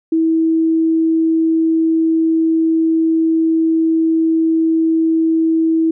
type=tone; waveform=sine; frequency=324.1 Hz; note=E4; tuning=29 cents flat; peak=-11 dBFS; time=0.12-5.91 s; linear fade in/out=5 ms; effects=none